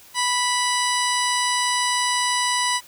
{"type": "harmonic tone with a mistuned harmonic", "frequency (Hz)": 986, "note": "B5", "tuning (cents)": -3, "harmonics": [1, 2, 3, 4, 5, 6, 8, 9, 10], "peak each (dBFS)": [-23, -26, -28, -29, -30, -31, -32, -33, -33], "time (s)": [0.14, 2.81], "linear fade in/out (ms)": 50, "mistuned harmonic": 8, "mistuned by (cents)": 18, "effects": ["white hiss -48 dBFS RMS until 2.87 s"]}